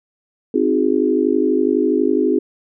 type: chord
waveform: sine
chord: Ab dominant seventh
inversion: first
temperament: equal with one note detuned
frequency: 261.6 / 311.1 / 363.2 / 415.3 Hz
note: C4 / Eb4 / Gb4 / Ab4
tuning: 0 / 0 / -32 / 0 cents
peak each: -19 dBFS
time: 0.54-2.39 s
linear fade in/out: 5 ms
effects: none